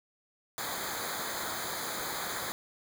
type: noise with comb filter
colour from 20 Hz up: pink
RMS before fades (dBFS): -36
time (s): 0.58-2.52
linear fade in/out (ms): 0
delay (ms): 0.36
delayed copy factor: -1
effects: none